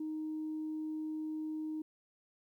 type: tone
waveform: sine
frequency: 311.1 Hz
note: D#4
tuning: in tune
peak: -35 dBFS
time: 0-1.82 s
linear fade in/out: 5 ms
effects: tanh soft clip ceiling -32 dBFS + 12-bit